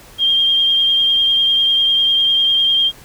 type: tone with vibrato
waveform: sine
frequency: 3200 Hz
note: G7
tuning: 35 cents sharp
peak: -11 dBFS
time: 0.18-2.92 s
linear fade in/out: 50 ms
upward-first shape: triangle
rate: 10 Hz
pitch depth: 25 cents each way
effects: pink hiss -42 dBFS RMS until 3.04 s